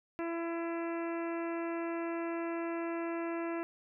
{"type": "harmonic tone", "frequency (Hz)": 335.5, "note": "E4", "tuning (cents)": 31, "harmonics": [1, 2, 3, 4, 5, 6, 7, 8], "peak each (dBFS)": [-35, -41, -45, -47, -49, -51, -52, -53], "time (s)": [0.19, 3.63], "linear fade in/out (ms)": 0, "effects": []}